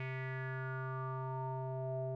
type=tone with low-pass filter sweep; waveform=square; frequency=130.81 Hz; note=C3; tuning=in tune; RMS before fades=-40 dBFS; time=0-2.15 s; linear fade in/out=2 ms; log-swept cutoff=2300 to 590 Hz; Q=5.6; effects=none